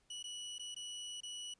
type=tone with dropouts; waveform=sawtooth; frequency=2942 Hz; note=F#7; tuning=11 cents flat; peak=-40 dBFS; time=0.1-1.54 s; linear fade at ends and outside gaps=5 ms; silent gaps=0.228-0.24 / 0.583-0.594 / 0.746-0.763 / 1.206-1.232 s; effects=pink hiss -75 dBFS RMS until 1.59 s + resampled to 22050 Hz